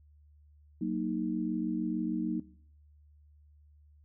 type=chord; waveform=sine; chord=D# minor; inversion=first; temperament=just; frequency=186.68 / 233.3 / 311.1 Hz; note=F#3 / A#3 / D#4; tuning=+16 / +2 / 0 cents; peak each=-34 dBFS; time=0.81-2.4 s; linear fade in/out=5 ms; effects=noise-tail reverb RT60 0.6 s tail -20 dB re dry + added 74 Hz sine -57 dBFS peak until 4.04 s